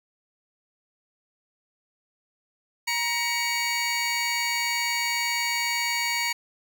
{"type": "tone pair together", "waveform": "20% pulse", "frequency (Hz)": [946, 2250], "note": ["A#5", "C#7"], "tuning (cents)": [25, 25], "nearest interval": "octave + minor third", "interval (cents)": 1500, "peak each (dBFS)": [-24, -21], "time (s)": [2.87, 6.33], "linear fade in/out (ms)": 10, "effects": []}